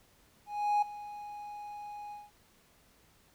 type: tone with ADSR envelope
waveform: triangle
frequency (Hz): 829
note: G#5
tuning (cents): -3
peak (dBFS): -21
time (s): 0.46-2.31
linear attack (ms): 360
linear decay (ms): 8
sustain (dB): -18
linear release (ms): 190
effects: tanh soft clip ceiling -18 dBFS + pink hiss -65 dBFS RMS until 3.34 s